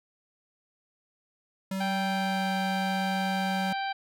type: tone with pitch glide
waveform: square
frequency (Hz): 191.6 to 188.85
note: G3 to F#3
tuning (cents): -39 to +36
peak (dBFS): -30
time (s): 1.71-3.73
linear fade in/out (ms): 5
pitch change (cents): -25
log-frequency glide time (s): 1.81-2.55
type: harmonic tone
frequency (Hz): 783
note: G5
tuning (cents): -2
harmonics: 1 / 2 / 3 / 4 / 5 / 6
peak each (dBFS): -30 / -36 / -40 / -42 / -44 / -46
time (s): 1.8-3.93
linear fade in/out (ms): 10
effects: none